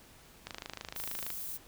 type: click train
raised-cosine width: 0.2 ms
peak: -22 dBFS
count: 23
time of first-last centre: 0.47-1.303 s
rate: 26.4 Hz
type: noise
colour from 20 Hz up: violet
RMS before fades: -40 dBFS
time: 0.95-1.58 s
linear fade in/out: 20 ms
effects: pink hiss -57 dBFS RMS until 1.67 s